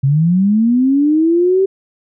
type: linear sweep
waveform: sine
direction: up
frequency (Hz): 130.81 to 390.5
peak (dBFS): -9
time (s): 0.03-1.66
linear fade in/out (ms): 10
effects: none

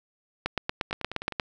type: two click trains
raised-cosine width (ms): 0.3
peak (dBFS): -19 / -10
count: 5 / 9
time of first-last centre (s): 0.91-1.323 / 0.46-1.398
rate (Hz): 9.69 / 8.53
effects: none

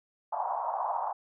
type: band-pass noise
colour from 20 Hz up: white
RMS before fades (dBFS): -32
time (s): 0.32-1.13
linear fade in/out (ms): 10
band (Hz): 690 to 1000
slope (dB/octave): 48
effects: none

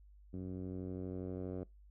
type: tone with low-pass filter sweep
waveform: 10% pulse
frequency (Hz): 92.4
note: F#2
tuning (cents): -2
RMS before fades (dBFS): -42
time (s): 0.33-1.64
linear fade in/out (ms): 10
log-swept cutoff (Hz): 270 to 540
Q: 1.1
effects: noise-tail reverb RT60 0.2 s tail -24 dB re dry + added 50 Hz sine -57 dBFS peak until 1.9 s

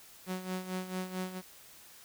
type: tone with tremolo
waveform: sawtooth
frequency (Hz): 185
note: F#3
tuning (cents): 0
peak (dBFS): -29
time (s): 0.26-1.42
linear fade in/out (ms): 50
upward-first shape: sine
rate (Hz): 4.5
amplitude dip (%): 70
effects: white hiss -55 dBFS RMS until 2.04 s

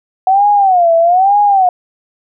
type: tone with vibrato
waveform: sine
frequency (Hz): 740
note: F#5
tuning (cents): 0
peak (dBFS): -6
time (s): 0.27-1.69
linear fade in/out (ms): 2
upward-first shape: sine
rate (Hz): 1.1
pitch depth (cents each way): 190
effects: none

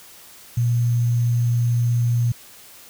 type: tone with sample-and-hold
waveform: sine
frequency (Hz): 119.2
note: A#2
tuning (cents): +39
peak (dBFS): -16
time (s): 0.57-2.32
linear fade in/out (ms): 5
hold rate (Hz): 6300
effects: white hiss -45 dBFS RMS until 2.89 s

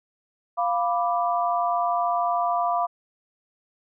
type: chord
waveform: sine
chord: B diminished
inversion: second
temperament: equal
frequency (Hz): 698.5 / 987.8 / 1174.7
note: F5 / B5 / D6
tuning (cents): 0 / 0 / 0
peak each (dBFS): -23 / -27 / -27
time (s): 0.57-2.87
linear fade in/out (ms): 20
effects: none

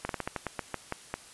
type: slowing click train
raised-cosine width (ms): 0.5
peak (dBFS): -16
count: 11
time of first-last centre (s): 0.05-1.14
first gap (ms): 42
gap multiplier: 1.2
effects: white hiss -51 dBFS RMS until 1.33 s + resampled to 24000 Hz

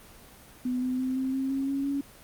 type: tone with pitch steps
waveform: sine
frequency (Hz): 250.6 / 254.5 / 258.5 / 262.6 / 266.7 / 270.9 / 275.2 / 279.5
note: B3 / C4 / C4 / C4 / C4 / C#4 / C#4 / C#4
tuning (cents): +25 / -48 / -21 / +6 / +33 / -40 / -12 / +14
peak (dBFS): -26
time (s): 0.65-2.01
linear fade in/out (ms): 5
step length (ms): 170
effects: pink hiss -51 dBFS RMS until 2.23 s + Opus 24 kbps

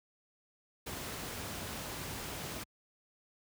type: noise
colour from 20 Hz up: pink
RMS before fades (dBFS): -41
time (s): 0.86-2.64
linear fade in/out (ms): 10
effects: high-pass 60 Hz 12 dB/octave

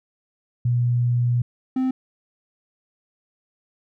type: tone pair in turn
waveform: sine / triangle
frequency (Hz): 121.3 / 259.4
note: B2 / C4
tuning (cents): -31 / -15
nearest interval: octave + minor second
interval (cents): 1316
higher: second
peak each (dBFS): -17 / -17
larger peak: neither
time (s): 0.65-1.42 / 1.76-1.91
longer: first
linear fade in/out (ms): 5
effects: none

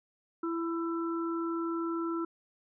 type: harmonic tone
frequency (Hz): 333.4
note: E4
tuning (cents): +20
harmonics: 1 / 3 / 4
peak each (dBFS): -31 / -44 / -38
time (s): 0.43-2.25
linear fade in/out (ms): 5
effects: none

